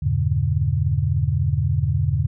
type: chord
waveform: sine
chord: E diminished seventh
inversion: none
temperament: just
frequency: 82.41 / 98.89 / 118.67 / 142.4 Hz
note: E2 / G2 / Bb2 / Db3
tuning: 0 / +16 / +31 / +47 cents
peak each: -23 / -23 / -24 / -22 dBFS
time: 0.02-2.27 s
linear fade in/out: 10 ms
effects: none